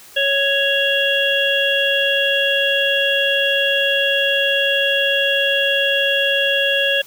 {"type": "harmonic tone", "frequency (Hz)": 554.4, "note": "C#5", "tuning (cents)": 0, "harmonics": [1, 3, 5, 6], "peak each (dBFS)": [-20, -20, -20, -20], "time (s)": [0.16, 7.02], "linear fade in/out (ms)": 10, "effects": ["white hiss -43 dBFS RMS until 7.06 s"]}